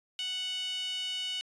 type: tone with high-pass filter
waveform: sawtooth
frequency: 740 Hz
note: F#5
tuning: in tune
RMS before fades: -35 dBFS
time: 0.19-1.41 s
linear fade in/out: 0 ms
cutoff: 3000 Hz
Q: 6.6
effects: resampled to 22050 Hz